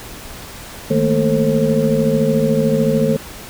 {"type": "tone cluster", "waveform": "sine", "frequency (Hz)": [155.7, 217.2, 230.8, 443.7, 534], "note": ["D#3", "A3", "A#3", "A4", "C5"], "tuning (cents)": [2, -22, -17, 14, 35], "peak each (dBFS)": -19, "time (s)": [0.9, 3.17], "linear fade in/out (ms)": 10, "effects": ["pink hiss -34 dBFS RMS until 3.49 s"]}